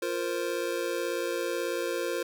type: chord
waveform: square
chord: F suspended fourth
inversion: none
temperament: just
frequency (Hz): 349.2 / 465.6 / 523.8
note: F4 / Bb4 / C5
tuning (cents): 0 / -2 / +2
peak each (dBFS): -34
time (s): 0.02-2.23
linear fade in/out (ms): 5
effects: none